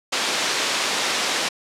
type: band-pass noise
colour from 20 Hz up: white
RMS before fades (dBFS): -23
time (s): 0.12-1.49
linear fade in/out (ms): 10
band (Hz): 260 to 5100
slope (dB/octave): 12
effects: low-pass 10000 Hz 12 dB/octave